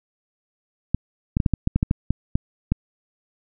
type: clicks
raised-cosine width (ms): 5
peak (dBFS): -6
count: 12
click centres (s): 0.946 / 1.369 / 1.402 / 1.462 / 1.537 / 1.674 / 1.76 / 1.829 / 1.911 / 2.106 / 2.355 / 2.72
effects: none